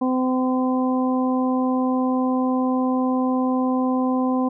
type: harmonic tone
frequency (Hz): 256.3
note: C4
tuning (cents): -36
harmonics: 1 / 2 / 3 / 4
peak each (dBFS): -19 / -27 / -29 / -29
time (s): 0.01-4.49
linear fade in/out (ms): 10
effects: none